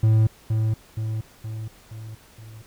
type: tone with echo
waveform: triangle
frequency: 110 Hz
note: A2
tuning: in tune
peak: -12 dBFS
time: 0.03-0.27 s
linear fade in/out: 5 ms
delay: 470 ms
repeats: 5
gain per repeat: -5 dB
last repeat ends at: 2.62 s
effects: pink hiss -52 dBFS RMS until 2.66 s